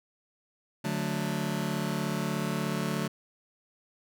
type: chord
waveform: sawtooth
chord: D major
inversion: none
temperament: just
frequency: 146.83 / 183.54 / 220.2 Hz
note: D3 / F#3 / A3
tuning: 0 / -14 / +2 cents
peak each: -29 dBFS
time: 0.84-3.08 s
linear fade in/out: 10 ms
effects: none